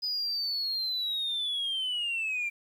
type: linear sweep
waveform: sine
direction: down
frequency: 4999 to 2349 Hz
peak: -27 dBFS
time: 0.02-2.5 s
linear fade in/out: 20 ms
effects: tanh soft clip ceiling -26 dBFS + 10-bit